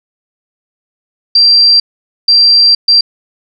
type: tone bursts at uneven times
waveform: sine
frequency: 4717 Hz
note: D8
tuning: 7 cents sharp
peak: -3 dBFS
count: 3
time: 1.35-1.8 / 2.28-2.75 / 2.88-3.01 s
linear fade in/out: 5 ms
effects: none